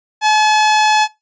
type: tone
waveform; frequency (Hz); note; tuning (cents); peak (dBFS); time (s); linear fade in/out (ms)
sawtooth; 856; A5; -48; -6; 0.21-1.08; 50
effects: noise-tail reverb RT60 0.2 s tail -20 dB re dry + resampled to 16000 Hz